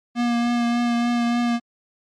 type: tone with vibrato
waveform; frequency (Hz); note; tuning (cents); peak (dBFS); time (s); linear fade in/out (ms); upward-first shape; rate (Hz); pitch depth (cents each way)
square; 238; A#3; +36; -19; 0.15-1.6; 50; triangle; 3.4; 19
effects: low-pass 5000 Hz 12 dB/octave + MP3 64 kbps

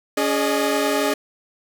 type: tone cluster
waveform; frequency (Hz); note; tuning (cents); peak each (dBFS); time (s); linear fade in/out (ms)
sawtooth; 281.6 / 417.7 / 611; C#4 / G#4 / D#5; +27 / +10 / -32; -19; 0.17-1.14; 5
effects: none

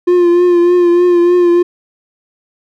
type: tone with vibrato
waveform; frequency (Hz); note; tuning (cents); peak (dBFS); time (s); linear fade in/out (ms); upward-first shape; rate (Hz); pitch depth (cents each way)
triangle; 351.2; F4; +10; -4; 0.07-1.63; 10; triangle; 3.3; 37
effects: none

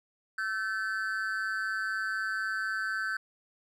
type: tone with amplitude modulation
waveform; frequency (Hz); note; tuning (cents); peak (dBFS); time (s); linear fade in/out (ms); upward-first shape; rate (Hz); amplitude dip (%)
triangle; 1534; G6; -38; -24; 0.38-3.17; 5; sine; 204; 90
effects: none

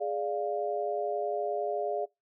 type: chord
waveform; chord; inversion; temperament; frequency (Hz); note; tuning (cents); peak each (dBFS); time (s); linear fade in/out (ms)
sine; D diminished; second; equal; 415.3 / 587.3 / 698.5; Ab4 / D5 / F5; 0 / 0 / 0; -33; 0-2.06; 20
effects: noise-tail reverb RT60 0.2 s tail -24 dB re dry

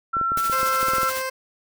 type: tone with pitch glide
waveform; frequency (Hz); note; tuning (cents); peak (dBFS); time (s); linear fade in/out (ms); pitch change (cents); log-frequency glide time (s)
sine; 1351 to 1338.6; E6 to E6; +42 to +26; -20; 0.13-1.1; 10; -16; 0.41-0.67
type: clicks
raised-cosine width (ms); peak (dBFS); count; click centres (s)
2; -20; 11; 0.168 / 0.213 / 0.319 / 0.374 / 0.498 / 0.631 / 0.83 / 0.884 / 0.935 / 0.983 / 1.032
type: noise with tremolo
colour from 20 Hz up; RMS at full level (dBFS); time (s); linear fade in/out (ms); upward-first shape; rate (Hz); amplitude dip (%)
white; -30; 0.37-1.22; 2; sine; 14; 55
type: tone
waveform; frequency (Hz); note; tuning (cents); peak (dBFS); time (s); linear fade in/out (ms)
15% pulse; 523.3; C5; 0; -19; 0.52-1.3; 10
effects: none

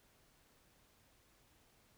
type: silence
effects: pink hiss -70 dBFS RMS until 1.97 s

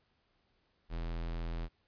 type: tone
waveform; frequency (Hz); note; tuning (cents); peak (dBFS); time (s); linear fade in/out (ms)
square; 41.79; E1; +24; -36; 0.89-1.69; 50
effects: pink hiss -75 dBFS RMS until 1.87 s + resampled to 11025 Hz

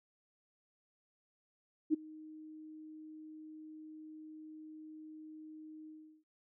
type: tone with ADSR envelope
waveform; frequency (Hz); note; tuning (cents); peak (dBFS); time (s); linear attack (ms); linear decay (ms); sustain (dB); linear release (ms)
sine; 311.1; D#4; 0; -24; 1.9-6.24; 36; 13; -24; 370
effects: none

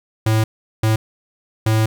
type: tone bursts at uneven times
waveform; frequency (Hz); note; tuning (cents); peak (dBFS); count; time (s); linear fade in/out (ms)
square; 110; A2; 0; -14; 3; 0.26-0.44 / 0.83-0.96 / 1.66-1.86; 5
effects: 9-bit

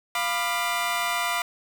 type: chord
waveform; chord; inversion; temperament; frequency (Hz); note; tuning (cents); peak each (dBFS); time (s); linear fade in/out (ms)
20% pulse; B diminished; second; equal with one note detuned; 698.5 / 987.8 / 1191.7; F5 / B5 / D6; 0 / 0 / +25; -24; 0.15-1.42; 2
effects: 7-bit

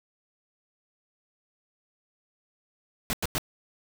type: noise bursts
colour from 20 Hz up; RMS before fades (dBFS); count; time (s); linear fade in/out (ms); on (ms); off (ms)
pink; -28; 3; 3.1-3.381; 0; 31; 94
effects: none

